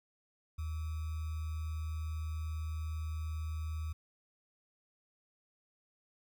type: tone with sample-and-hold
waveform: sine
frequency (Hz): 78.8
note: D#2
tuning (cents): +23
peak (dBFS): -35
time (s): 0.58-3.93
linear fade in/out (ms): 10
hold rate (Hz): 1225
effects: none